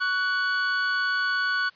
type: tone pair together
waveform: 45% pulse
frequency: 1125.8 / 1482 Hz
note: C#6 / F#6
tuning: +26 / +2 cents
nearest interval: perfect fourth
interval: 476 cents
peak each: -31 / -23 dBFS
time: 0-1.7 s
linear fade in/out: 20 ms
effects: white hiss -57 dBFS RMS until 1.75 s + resampled to 11025 Hz